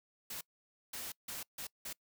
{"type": "noise bursts at uneven times", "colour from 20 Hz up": "white", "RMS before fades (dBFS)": -43, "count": 5, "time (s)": [[0.3, 0.41], [0.93, 1.12], [1.28, 1.43], [1.58, 1.67], [1.85, 1.93]], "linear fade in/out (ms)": 5, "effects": ["noise-tail reverb RT60 0.1 s tail -24 dB re dry"]}